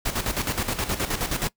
pink noise with tremolo, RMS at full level -25 dBFS, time 0.05-1.49 s, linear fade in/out 10 ms, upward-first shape square, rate 9.5 Hz, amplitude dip 65%, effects noise-tail reverb RT60 0.1 s tail -22 dB re dry

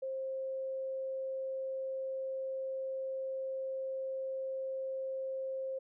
sine tone, 530 Hz, C5, 22 cents sharp, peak -35 dBFS, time 0.02-5.79 s, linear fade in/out 10 ms, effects none

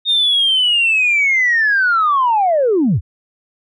sine linear sweep, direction down, 3700 to 63.5 Hz, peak -10 dBFS, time 0.05-3.01 s, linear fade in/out 50 ms, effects tanh soft clip ceiling -7 dBFS

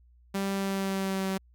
sawtooth tone with pitch glide, 196 to 191.41 Hz, G3 to G3, 0 to -41 cents, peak -24 dBFS, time 0.34-1.38 s, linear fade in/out 10 ms, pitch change -41 cents, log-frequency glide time 0.53-1.26 s, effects added 60 Hz sine -56 dBFS peak until 1.54 s

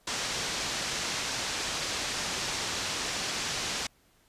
white low-pass noise, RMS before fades -33 dBFS, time 0.07-3.87 s, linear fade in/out 5 ms, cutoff 6700 Hz, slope 24 dB/octave, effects pink hiss -65 dBFS RMS until 4.28 s + resampled to 32000 Hz

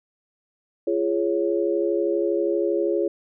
sine chord, Db major, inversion first, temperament equal with one note detuned, 342.8 / 415.3 / 554.4 Hz, F4 / Ab4 / Db5, -32 / 0 / 0 cents, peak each -23 / -24 / -26 dBFS, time 0.87-3.08 s, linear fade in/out 5 ms, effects none

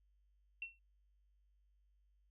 sine tone with exponential decay, 2714 Hz, E7, 50 cents sharp, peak -38 dBFS, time 0.62-0.79 s, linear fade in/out 2 ms, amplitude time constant 35 ms, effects added 50 Hz sine -70 dBFS peak until 2.3 s

